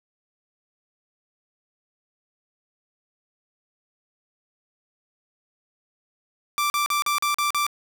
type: tone bursts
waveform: sawtooth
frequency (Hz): 1174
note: D6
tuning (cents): -1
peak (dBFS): -17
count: 7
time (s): 6.58-7.666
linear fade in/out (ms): 0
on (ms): 120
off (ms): 41
effects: none